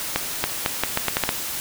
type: accelerating click train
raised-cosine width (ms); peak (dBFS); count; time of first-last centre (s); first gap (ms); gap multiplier
0.3; -3; 9; 0.16-1.291; 280; 0.79
effects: white hiss -29 dBFS RMS until 1.6 s